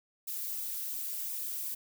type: noise with flanger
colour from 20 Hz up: violet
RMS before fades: -37 dBFS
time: 0.27-1.75 s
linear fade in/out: 10 ms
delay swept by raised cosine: 0.8 to 5.1 ms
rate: 2.9 Hz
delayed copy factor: +0.75
effects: none